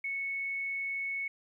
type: tone with frequency modulation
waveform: sine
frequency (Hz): 2209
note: C#7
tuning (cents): -7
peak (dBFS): -32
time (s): 0.04-1.28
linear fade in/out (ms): 5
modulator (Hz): 33.5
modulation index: 0.2
effects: 12-bit